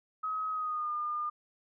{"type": "tone with pitch glide", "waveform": "sine", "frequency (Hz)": [1271, 1210.1], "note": ["D#6", "D#6"], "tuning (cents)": [36, -49], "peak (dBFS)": -31, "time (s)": [0.23, 1.3], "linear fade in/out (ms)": 10, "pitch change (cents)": -85, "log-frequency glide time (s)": [0.5, 0.91], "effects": []}